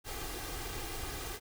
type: noise with comb filter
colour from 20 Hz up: pink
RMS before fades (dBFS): -40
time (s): 0.04-1.4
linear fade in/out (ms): 50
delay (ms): 2.5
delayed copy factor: +0.65
effects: none